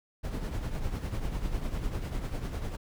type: noise with tremolo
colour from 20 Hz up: brown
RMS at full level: -30 dBFS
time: 0.23-2.77 s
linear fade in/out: 20 ms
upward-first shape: triangle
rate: 10 Hz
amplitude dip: 65%
effects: none